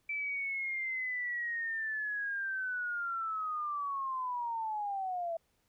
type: linear sweep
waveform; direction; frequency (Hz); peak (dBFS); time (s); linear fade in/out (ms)
sine; down; 2328 to 656; -33; 0.09-5.37; 5
effects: pink hiss -75 dBFS RMS until 5.68 s